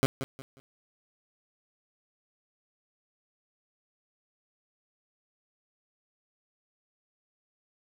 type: tone with echo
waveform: 15% pulse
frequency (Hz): 134.1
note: C3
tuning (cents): +43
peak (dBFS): -14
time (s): 0.03-0.06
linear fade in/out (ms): 0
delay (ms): 180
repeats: 3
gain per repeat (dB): -11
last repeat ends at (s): 0.6
effects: none